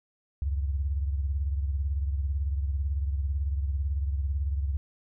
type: beating tone pair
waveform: sine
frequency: 69.3 / 87.3 Hz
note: C#2 / F2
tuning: 0 / 0 cents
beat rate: 18 Hz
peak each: -26 / -35 dBFS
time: 0.42-4.77 s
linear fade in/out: 0 ms
effects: none